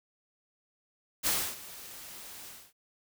white noise with ADSR envelope, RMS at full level -27 dBFS, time 1.23-2.73 s, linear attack 35 ms, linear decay 290 ms, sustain -19 dB, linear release 250 ms, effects none

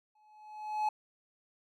triangle tone with exponential growth, 852 Hz, G#5, 44 cents sharp, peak -24 dBFS, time 0.15-0.89 s, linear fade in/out 5 ms, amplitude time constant 160 ms, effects none

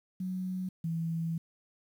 sine tone pair in turn, 185 / 164.82 Hz, F#3 / E3, 0 / 0 cents, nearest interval major second, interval 200 cents, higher first, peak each -32 / -30 dBFS, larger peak second, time 0.2-0.69 / 0.84-1.38 s, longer second, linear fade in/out 5 ms, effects 10-bit

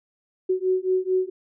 sine beating tone pair, 370 / 374.5 Hz, F#4 / F#4, 0 / +21 cents, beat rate 4.5 Hz, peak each -23 dBFS, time 0.49-1.3 s, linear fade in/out 10 ms, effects none

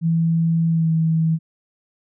sine tone with pitch glide, 164.9 to 161.51 Hz, E3 to E3, +1 to -35 cents, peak -15 dBFS, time 0.01-1.39 s, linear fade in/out 50 ms, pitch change -36 cents, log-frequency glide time 0.69-0.9 s, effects none

